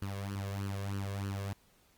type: tone with flanger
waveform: sawtooth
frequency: 98.9 Hz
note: G2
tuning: 16 cents sharp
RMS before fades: -37 dBFS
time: 0.02-1.53 s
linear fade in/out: 0 ms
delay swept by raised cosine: 0.67 to 1.87 ms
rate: 3.2 Hz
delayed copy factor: +0.7
effects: pink hiss -67 dBFS RMS until 1.97 s + Opus 32 kbps